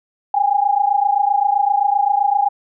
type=tone pair together; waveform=sine; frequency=798.3 / 826 Hz; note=G5 / G#5; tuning=+31 / -10 cents; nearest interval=minor second; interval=59 cents; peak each=-16 dBFS; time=0.34-2.49 s; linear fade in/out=5 ms; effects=none